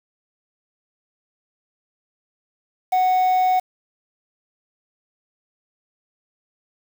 triangle tone with quantisation, 740 Hz, F#5, in tune, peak -13 dBFS, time 2.92-3.6 s, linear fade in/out 10 ms, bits 6, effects none

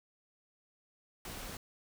pink noise, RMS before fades -44 dBFS, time 1.25-1.57 s, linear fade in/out 2 ms, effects none

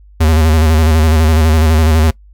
square tone with vibrato, 78.9 Hz, D#2, 25 cents sharp, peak -8 dBFS, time 0.2-2.11 s, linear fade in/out 10 ms, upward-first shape square, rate 12 Hz, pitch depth 50 cents each way, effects noise-tail reverb RT60 0.1 s tail -21 dB re dry + added 50 Hz sine -38 dBFS peak until 2.33 s

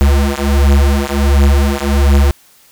square beating tone pair, 69.3 / 70.7 Hz, C#2 / C#2, 0 / +35 cents, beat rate 1.4 Hz, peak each -12 dBFS, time 0.01-2.31 s, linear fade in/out 0 ms, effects white hiss -47 dBFS RMS until 2.71 s

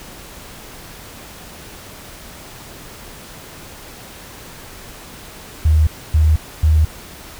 sine tone bursts, 77.78 Hz, D#2, in tune, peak -9 dBFS, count 3, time 5.65-6.85 s, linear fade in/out 5 ms, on 220 ms, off 270 ms, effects pink hiss -37 dBFS RMS until 7.39 s

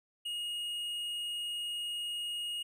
triangle tone with tanh clipping, 2870 Hz, F7, 47 cents sharp, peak -36 dBFS, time 0.25-2.63 s, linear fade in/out 10 ms, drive 11 dB, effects none

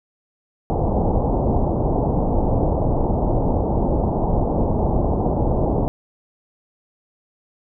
pink low-pass noise, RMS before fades -19 dBFS, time 0.7-5.88 s, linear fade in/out 0 ms, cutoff 880 Hz, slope 48 dB/octave, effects none

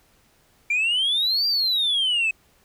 sine exponential two-way sweep, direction up then down, 2340 to 4777 to 2548 Hz, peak -17 dBFS, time 0.7-2.31 s, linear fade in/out 5 ms, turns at 1.47 s, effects tanh soft clip ceiling -17 dBFS + pink hiss -60 dBFS RMS until 2.64 s

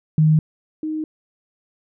sine tone pair in turn, 155.56 / 311.1 Hz, D#3 / D#4, 0 / 0 cents, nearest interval octave, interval 1200 cents, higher second, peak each -11 / -22 dBFS, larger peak first, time 0.18-0.39 / 0.83-1.04 s, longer neither, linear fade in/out 2 ms, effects none

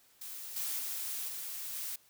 blue noise with level steps, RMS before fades -44 / -36 / -38 / -41 / -39 dBFS, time 0.21-1.96 s, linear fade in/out 5 ms, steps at 0.56 / 0.79 / 1.28 / 1.73 s, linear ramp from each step 5 ms, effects white hiss -65 dBFS RMS until 2.09 s

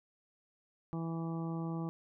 harmonic tone, 164.81 Hz, E3, in tune, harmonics 1 / 2 / 3 / 4 / 5 / 6 / 7, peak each -36 / -41 / -50 / -52 / -49 / -54 / -51 dBFS, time 0.93-1.89 s, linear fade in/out 0 ms, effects none

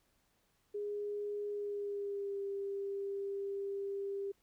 sine tone with pitch glide, 412.1 to 396.9 Hz, G#4 to G4, -13 to +22 cents, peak -36 dBFS, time 0.74-4.32 s, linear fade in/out 10 ms, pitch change -65 cents, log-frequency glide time 1.49-2.42 s, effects pink hiss -75 dBFS RMS until 4.42 s

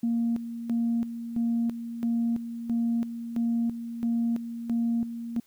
sine tone with tremolo, 232.9 Hz, A#3, 1 cent flat, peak -22 dBFS, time 0.03-5.4 s, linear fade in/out 5 ms, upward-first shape square, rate 1.5 Hz, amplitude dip 70%, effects tanh soft clip ceiling -19 dBFS + white hiss -64 dBFS RMS until 5.46 s

